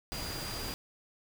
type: tone in noise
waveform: sine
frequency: 4804 Hz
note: D8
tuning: 38 cents sharp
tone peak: -42 dBFS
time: 0.12-0.74 s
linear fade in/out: 0 ms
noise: pink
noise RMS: -39 dBFS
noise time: 0.12-0.74 s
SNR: -6 dB
effects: none